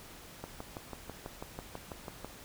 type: click train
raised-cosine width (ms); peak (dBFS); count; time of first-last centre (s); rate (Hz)
1; -26; 12; 0.44-2.246; 6.09
effects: pink hiss -51 dBFS RMS until 2.44 s